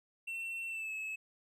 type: tone with pitch glide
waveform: triangle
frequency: 2703 to 2590 Hz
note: E7 to E7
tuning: +43 to -31 cents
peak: -36 dBFS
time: 0.27-1.16 s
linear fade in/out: 10 ms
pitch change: -74 cents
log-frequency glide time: 0.68-0.92 s
effects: none